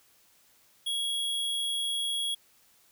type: tone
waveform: square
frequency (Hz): 3322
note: G#7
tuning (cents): 0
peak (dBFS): -29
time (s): 0.86-2.35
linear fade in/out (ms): 10
effects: white hiss -63 dBFS RMS until 2.91 s